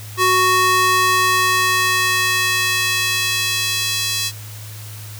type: tone with high-pass filter sweep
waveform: square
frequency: 370 Hz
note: F#4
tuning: in tune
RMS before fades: -17 dBFS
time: 0.17-4.32 s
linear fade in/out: 50 ms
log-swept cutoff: 770 to 3900 Hz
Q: 1.2
effects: added 106 Hz sine -32 dBFS peak until 5.19 s + white hiss -38 dBFS RMS until 5.19 s